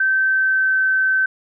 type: tone with pitch glide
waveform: sine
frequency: 1548 to 1538.2 Hz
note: G6 to G6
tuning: -22 to -33 cents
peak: -14 dBFS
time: 0-1.26 s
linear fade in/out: 5 ms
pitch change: -11 cents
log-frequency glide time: 0.26-0.79 s
effects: none